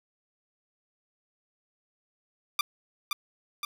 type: tone with echo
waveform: 15% pulse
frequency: 1188 Hz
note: D6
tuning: 20 cents sharp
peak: -17 dBFS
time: 2.59-2.61 s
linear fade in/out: 2 ms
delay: 520 ms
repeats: 2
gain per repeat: -4 dB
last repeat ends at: 3.65 s
effects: none